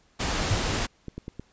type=noise; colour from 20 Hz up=pink; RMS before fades=-27 dBFS; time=0.19-0.87 s; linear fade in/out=20 ms
type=tone with exponential decay; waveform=sine; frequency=100.3 Hz; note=G2; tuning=40 cents sharp; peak=-18 dBFS; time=0.51-0.65 s; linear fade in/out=5 ms; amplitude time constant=29 ms
type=clicks; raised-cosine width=3 ms; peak=-22 dBFS; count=6; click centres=0.612 / 0.703 / 1.083 / 1.18 / 1.281 / 1.396 s
effects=pink hiss -63 dBFS RMS until 1.52 s + resampled to 16000 Hz